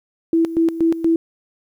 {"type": "tone with tremolo", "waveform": "sine", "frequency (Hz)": 329.6, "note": "E4", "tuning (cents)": 0, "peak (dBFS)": -12, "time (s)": [0.33, 1.16], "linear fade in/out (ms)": 2, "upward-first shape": "square", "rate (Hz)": 4.2, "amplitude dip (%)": 75, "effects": ["9-bit"]}